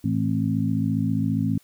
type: harmonic tone with a mistuned harmonic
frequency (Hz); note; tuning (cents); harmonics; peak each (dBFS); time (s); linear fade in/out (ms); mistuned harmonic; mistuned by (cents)
54.8; A1; -6; 2 / 3 / 4 / 5; -26 / -26 / -26 / -26; 0.04-1.58; 5; 5; -47
effects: white hiss -59 dBFS RMS until 1.63 s